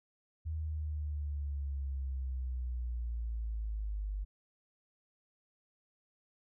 sine linear sweep, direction down, 79.5 to 49 Hz, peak -34 dBFS, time 0.45-4.25 s, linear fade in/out 20 ms, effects none

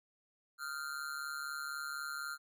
square tone with amplitude modulation, 1394 Hz, F6, 4 cents flat, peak -36 dBFS, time 0.58-2.38 s, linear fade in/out 50 ms, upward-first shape sine, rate 144 Hz, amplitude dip 85%, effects none

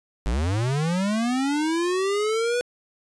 square linear sweep, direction up, 49 to 493.9 Hz, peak -22 dBFS, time 0.26-2.61 s, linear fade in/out 0 ms, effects resampled to 22050 Hz

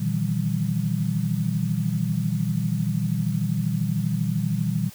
sine tone cluster, 119 / 153.9 / 166.7 / 194.2 Hz, A#2 / D#3 / E3 / G3, +36 / -19 / +20 / -16 cents, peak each -27 dBFS, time 0-4.9 s, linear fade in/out 10 ms, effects white hiss -46 dBFS RMS until 4.94 s

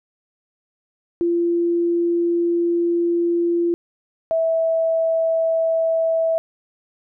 sine tone pair in turn, 342.9 / 653.3 Hz, F4 / E5, -32 / -16 cents, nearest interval major seventh, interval 1116 cents, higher second, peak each -16 dBFS, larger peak neither, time 1.21-3.74 / 4.31-6.38 s, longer first, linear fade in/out 0 ms, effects none

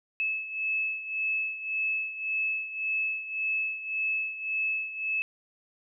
sine beating tone pair, 2600 / 2601.8 Hz, E7 / E7, -24 / -23 cents, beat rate 1.8 Hz, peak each -29 / -34 dBFS, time 0.2-5.22 s, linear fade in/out 0 ms, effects none

